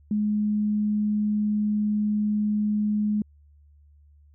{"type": "tone", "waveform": "sine", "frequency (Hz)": 210.1, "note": "G#3", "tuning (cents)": 20, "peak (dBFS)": -21, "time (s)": [0.11, 3.22], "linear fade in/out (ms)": 2, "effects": ["added 73 Hz sine -52 dBFS peak until 4.34 s"]}